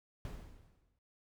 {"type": "noise with exponential decay", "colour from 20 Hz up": "brown", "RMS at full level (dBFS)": -41, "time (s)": [0.25, 0.99], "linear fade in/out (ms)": 1, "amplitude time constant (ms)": 160, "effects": []}